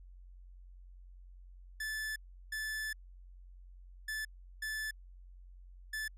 45% pulse tone bursts at uneven times, 1743 Hz, A6, 17 cents flat, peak -36 dBFS, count 5, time 1.8-2.16 / 2.52-2.93 / 4.08-4.25 / 4.62-4.91 / 5.93-6.08 s, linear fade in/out 5 ms, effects added 45 Hz sine -51 dBFS peak until 6.17 s + resampled to 32000 Hz

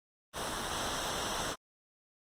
pink noise with comb filter, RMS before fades -35 dBFS, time 0.33-1.56 s, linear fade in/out 50 ms, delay 0.43 ms, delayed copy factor -0.65, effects low-pass 9000 Hz 12 dB/octave + Opus 32 kbps

